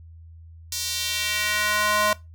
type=tone with high-pass filter sweep; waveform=square; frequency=210.1 Hz; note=G#3; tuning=20 cents sharp; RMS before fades=-24 dBFS; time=0.72-2.13 s; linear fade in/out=2 ms; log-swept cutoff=5300 to 820 Hz; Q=1.4; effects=noise-tail reverb RT60 0.2 s tail -19 dB re dry + added 82 Hz sine -42 dBFS peak until 2.34 s